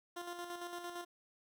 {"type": "tone with tremolo", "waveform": "15% pulse", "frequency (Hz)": 349.2, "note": "F4", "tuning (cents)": 0, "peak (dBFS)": -35, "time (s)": [0.16, 1.05], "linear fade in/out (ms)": 10, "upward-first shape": "square", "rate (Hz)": 8.8, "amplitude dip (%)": 45, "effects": []}